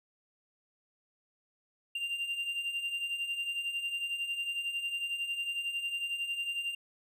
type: beating tone pair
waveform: triangle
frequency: 2778 / 2789 Hz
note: F7 / F7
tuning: -10 / -3 cents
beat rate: 11 Hz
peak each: -39 / -32 dBFS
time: 1.95-6.75 s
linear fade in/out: 5 ms
effects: none